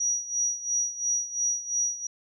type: tone with tremolo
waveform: sine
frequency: 5790 Hz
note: F#8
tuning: 38 cents flat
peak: -22 dBFS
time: 0-2.07 s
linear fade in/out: 5 ms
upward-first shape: sine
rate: 2.9 Hz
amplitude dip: 80%
effects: none